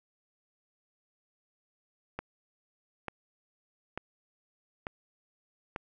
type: click train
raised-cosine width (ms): 0.5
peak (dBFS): -20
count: 5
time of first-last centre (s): 2.19-5.761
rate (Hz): 1.12
effects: none